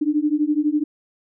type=beating tone pair; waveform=sine; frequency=293.7 / 305.7 Hz; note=D4 / D#4; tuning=0 / -30 cents; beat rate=12 Hz; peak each=-20 / -20 dBFS; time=0.01-0.84 s; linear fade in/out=10 ms; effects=none